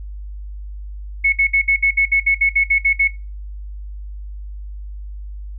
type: tone bursts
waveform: sine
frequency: 2200 Hz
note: C#7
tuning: 14 cents flat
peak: -11 dBFS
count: 13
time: 1.24-3.079 s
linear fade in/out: 10 ms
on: 87 ms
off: 59 ms
effects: noise-tail reverb RT60 0.3 s tail -20 dB re dry + added 50 Hz sine -28 dBFS peak until 5.58 s